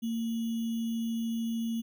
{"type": "tone with sample-and-hold", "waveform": "sine", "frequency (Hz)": 228.4, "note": "A#3", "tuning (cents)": -35, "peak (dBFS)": -29, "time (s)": [0.02, 1.82], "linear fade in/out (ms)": 20, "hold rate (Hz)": 3150, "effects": []}